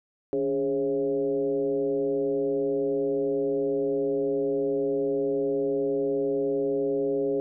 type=tone with frequency modulation; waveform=sine; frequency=412.8 Hz; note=G#4; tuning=10 cents flat; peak=-23 dBFS; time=0.33-7.4 s; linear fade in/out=0 ms; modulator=129 Hz; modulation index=0.95; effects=none